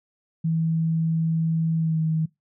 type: tone with pitch glide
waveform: sine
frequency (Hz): 162.5 to 159.16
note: E3 to D#3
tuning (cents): -24 to +40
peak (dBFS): -20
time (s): 0.44-2.26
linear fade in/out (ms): 10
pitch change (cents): -36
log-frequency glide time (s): 1.78-1.99
effects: noise-tail reverb RT60 0.2 s tail -23 dB re dry